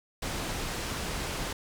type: low-pass noise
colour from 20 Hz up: pink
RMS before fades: -34 dBFS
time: 0.22-1.53 s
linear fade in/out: 5 ms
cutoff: 9200 Hz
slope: 12 dB/octave
effects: none